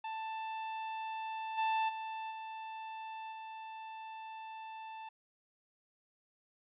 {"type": "tone with level steps", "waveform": "45% pulse", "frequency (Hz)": 884, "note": "A5", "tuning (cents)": 8, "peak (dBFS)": [-38, -30, -39, -42, -44], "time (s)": [0.04, 5.09], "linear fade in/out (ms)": 5, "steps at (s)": [1.57, 1.88, 2.3, 3.31], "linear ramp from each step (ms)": 20, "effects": ["resampled to 8000 Hz"]}